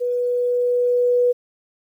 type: tone with level ramp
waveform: sine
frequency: 490 Hz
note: B4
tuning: 14 cents flat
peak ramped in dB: -19 to -13 dBFS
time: 0-1.33 s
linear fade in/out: 20 ms
effects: 9-bit